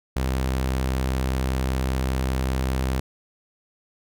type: tone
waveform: sawtooth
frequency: 65.1 Hz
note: C2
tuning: 8 cents flat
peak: -18 dBFS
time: 0.16-3 s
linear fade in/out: 5 ms
effects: none